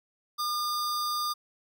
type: tone pair together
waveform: square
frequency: 1207 / 4828 Hz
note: D6 / D8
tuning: +47 / +47 cents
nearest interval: 2 octaves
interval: 2400 cents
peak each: -30 / -34 dBFS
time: 0.38-1.34 s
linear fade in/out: 20 ms
effects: none